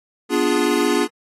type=chord; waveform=square; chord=B diminished seventh; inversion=none; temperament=equal; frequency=246.9 / 293.7 / 349.2 / 415.3 Hz; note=B3 / D4 / F4 / Ab4; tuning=0 / 0 / 0 / 0 cents; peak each=-24 / -22 / -22 / -22 dBFS; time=0.29-1.08 s; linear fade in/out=50 ms; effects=AAC 32 kbps